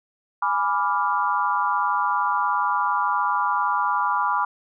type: chord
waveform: sine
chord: G# diminished seventh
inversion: none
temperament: equal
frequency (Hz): 830.6 / 987.8 / 1174.7 / 1396.9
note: G#5 / B5 / D6 / F6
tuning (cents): 0 / 0 / 0 / 0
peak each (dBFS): -27 / -23 / -24 / -28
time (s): 0.42-4.45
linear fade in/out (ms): 5
effects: none